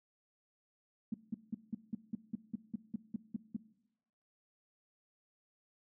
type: tone bursts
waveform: sine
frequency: 220 Hz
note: A3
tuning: in tune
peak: -33 dBFS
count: 13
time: 1.12-3.566 s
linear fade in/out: 5 ms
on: 22 ms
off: 180 ms
effects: noise-tail reverb RT60 0.9 s tail -19 dB re dry